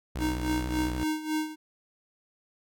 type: tone with vibrato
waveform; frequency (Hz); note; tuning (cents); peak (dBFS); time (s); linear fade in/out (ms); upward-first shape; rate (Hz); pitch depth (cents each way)
sawtooth; 61.74; B1; 0; -27; 0.15-1.04; 10; sine; 14; 150
type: tone with tremolo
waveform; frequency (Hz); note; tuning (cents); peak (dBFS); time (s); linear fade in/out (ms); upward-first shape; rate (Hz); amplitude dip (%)
square; 310; D#4; -6; -26; 0.18-1.56; 50; sine; 3.6; 75
effects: none